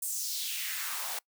white noise with high-pass filter sweep, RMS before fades -35 dBFS, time 0.02-1.19 s, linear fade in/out 5 ms, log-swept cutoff 9100 to 610 Hz, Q 2.3, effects noise-tail reverb RT60 0.1 s tail -24 dB re dry

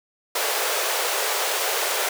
pink high-pass noise, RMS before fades -24 dBFS, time 0.35-2.09 s, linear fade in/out 5 ms, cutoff 410 Hz, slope 48 dB/octave, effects none

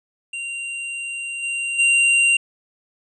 square tone with level steps, 2769 Hz, F7, 15 cents flat, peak -27 / -23 / -14 dBFS, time 0.33-2.37 s, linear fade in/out 5 ms, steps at 1.42 / 1.78 s, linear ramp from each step 20 ms, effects resampled to 24000 Hz

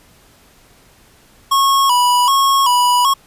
square tone with vibrato, 1036 Hz, C6, 17 cents flat, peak -11 dBFS, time 1.51-3.14 s, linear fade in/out 10 ms, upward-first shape square, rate 1.3 Hz, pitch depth 95 cents each way, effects pink hiss -49 dBFS RMS until 3.26 s + resampled to 32000 Hz

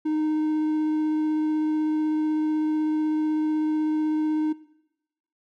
triangle tone with vibrato, 308.7 Hz, D#4, 14 cents flat, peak -20 dBFS, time 0.05-4.53 s, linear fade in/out 10 ms, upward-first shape triangle, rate 16 Hz, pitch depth 10 cents each way, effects noise-tail reverb RT60 0.9 s tail -19 dB re dry

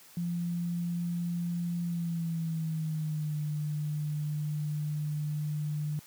sine tone with pitch glide, 172.5 to 150.17 Hz, F3 to D3, -21 to +39 cents, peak -29 dBFS, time 0.17-5.99 s, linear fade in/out 0 ms, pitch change -240 cents, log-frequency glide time 1.82-3.39 s, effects white hiss -55 dBFS RMS until 6.06 s + high-pass 100 Hz 12 dB/octave

